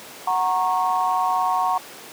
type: chord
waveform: sine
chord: F# major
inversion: none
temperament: equal with one note detuned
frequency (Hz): 740 / 932.3 / 1096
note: F#5 / A#5 / C#6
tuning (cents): 0 / 0 / -20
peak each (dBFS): -22 / -23 / -23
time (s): 0.27-1.78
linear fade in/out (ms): 5
effects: pink hiss -39 dBFS RMS until 2.12 s + high-pass 300 Hz 12 dB/octave